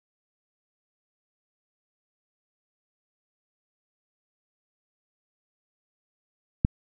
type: click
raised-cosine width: 5 ms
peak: -7 dBFS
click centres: 6.649 s
effects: none